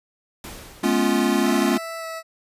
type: noise with exponential decay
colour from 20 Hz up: pink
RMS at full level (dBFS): -35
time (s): 0.44-1.73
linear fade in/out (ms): 1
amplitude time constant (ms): 280
type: chord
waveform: square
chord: C# dominant seventh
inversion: second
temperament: equal with one note detuned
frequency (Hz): 212.8 / 246.9 / 277.2 / 349.2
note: G#3 / B3 / C#4 / E#4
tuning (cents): +42 / 0 / 0 / 0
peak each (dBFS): -24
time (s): 0.83-1.78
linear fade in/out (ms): 10
type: tone with pitch glide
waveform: 20% pulse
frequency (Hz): 659.3 to 651.7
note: E5 to E5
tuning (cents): 0 to -20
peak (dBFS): -25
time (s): 1.42-2.23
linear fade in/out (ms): 50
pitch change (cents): -20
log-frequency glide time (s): 1.98-2.05
effects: resampled to 32000 Hz